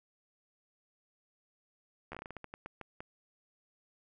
slowing click train, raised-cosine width 0.5 ms, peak -28 dBFS, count 14, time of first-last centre 2.12-3.005 s, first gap 12 ms, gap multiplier 1.26, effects none

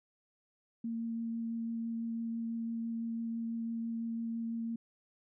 sine tone with vibrato, 229.3 Hz, A#3, 28 cents flat, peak -34 dBFS, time 0.84-4.76 s, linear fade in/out 5 ms, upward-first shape triangle, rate 6 Hz, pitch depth 10 cents each way, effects none

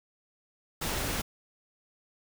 pink noise, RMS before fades -32 dBFS, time 0.81-1.22 s, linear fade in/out 10 ms, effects none

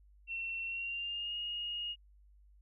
sine tone with pitch glide, 2711 to 2864 Hz, E7 to F7, +48 to +43 cents, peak -36 dBFS, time 0.27-1.96 s, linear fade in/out 50 ms, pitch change +95 cents, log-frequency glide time 0.65-1.36 s, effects added 50 Hz sine -59 dBFS peak until 2.61 s

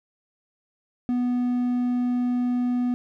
triangle tone, 246.2 Hz, B3, 5 cents flat, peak -19 dBFS, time 1.09-2.94 s, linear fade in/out 0 ms, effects none

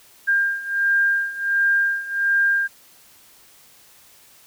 sine beating tone pair, 1600 / 1601.4 Hz, G6 / G6, +35 / +37 cents, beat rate 1.4 Hz, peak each -22 / -19 dBFS, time 0.27-2.68 s, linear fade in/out 20 ms, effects white hiss -51 dBFS RMS until 4.46 s

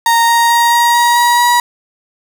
35% pulse tone with pitch steps, 928 / 933.9 / 939.9 / 945.9 / 951.9 / 958 / 964.1 Hz, A#5 / A#5 / A#5 / A#5 / A#5 / A#5 / B5, -8 / +3 / +14 / +25 / +36 / +47 / -42 cents, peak -6 dBFS, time 0.06-1.6 s, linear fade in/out 2 ms, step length 220 ms, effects none

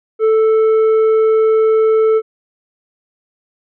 triangle tone with tanh clipping, 440 Hz, A4, in tune, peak -10 dBFS, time 0.19-2.22 s, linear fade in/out 50 ms, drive 10 dB, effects none

